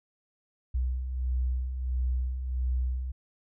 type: beating tone pair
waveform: sine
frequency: 61.74 / 63.24 Hz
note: B1 / B1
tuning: 0 / +42 cents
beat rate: 1.5 Hz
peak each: -36 / -27 dBFS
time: 0.74-3.12 s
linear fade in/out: 10 ms
effects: none